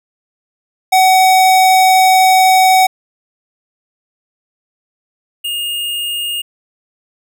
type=tone pair in turn; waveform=square; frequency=752 / 2839 Hz; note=F#5 / F7; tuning=+28 / +28 cents; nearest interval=octave + major seventh; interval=2300 cents; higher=second; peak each=-7 / -18 dBFS; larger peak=first; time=0.92-2.87 / 5.44-6.42 s; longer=first; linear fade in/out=10 ms; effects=none